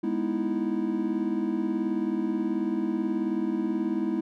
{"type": "chord", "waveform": "triangle", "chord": "E major seventh", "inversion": "first", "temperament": "equal", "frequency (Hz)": [207.7, 246.9, 311.1, 329.6], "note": ["G#3", "B3", "D#4", "E4"], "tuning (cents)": [0, 0, 0, 0], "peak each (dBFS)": [-29, -30, -30, -27], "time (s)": [0.03, 4.21], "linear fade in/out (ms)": 10, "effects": []}